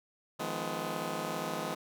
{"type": "chord", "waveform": "10% pulse", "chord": "F half-diminished seventh", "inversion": "third", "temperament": "just", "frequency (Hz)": [157.15, 174.61, 209.5, 251.4], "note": ["Eb3", "F3", "Ab3", "Cb4"], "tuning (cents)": [18, 0, 15, 31], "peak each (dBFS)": -32, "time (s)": [0.39, 1.75], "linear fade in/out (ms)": 10, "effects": []}